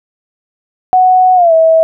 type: tone with pitch glide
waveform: sine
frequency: 740 to 647.9 Hz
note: F#5 to E5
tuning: 0 to -30 cents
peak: -4 dBFS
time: 0.93-1.83 s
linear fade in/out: 0 ms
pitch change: -230 cents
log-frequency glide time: 1.35-1.53 s
effects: none